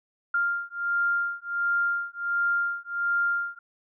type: beating tone pair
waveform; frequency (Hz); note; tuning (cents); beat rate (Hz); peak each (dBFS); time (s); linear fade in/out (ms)
sine; 1396.9 / 1398.3; F6 / F6; 0 / +2; 1.4; -27; 0.34-3.59; 5
effects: none